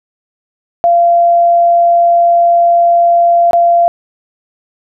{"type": "tone with dropouts", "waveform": "sine", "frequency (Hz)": 688, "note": "F5", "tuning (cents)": -26, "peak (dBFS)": -5, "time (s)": [0.84, 3.88], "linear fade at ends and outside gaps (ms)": 0, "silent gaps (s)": [3.51, 3.532], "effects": []}